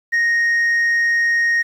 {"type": "tone", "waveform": "sine", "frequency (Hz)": 1864.7, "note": "A#6", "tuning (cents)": 0, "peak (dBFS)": -11, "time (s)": [0.12, 1.63], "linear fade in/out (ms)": 20, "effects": ["tanh soft clip ceiling -13 dBFS", "8-bit"]}